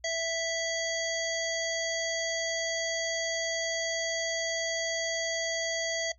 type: harmonic tone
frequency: 659.3 Hz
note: E5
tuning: in tune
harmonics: 1 / 3 / 5 / 7 / 9 / 10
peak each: -32 / -35 / -38 / -38 / -43 / -38 dBFS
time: 0.04-6.12 s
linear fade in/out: 5 ms
effects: noise-tail reverb RT60 0.1 s tail -17 dB re dry + added 60 Hz sine -58 dBFS peak until 6.18 s